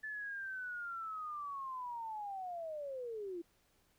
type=linear sweep; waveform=sine; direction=down; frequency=1748 to 329.8 Hz; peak=-40 dBFS; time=0.03-3.42 s; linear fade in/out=10 ms; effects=pink hiss -73 dBFS RMS until 3.98 s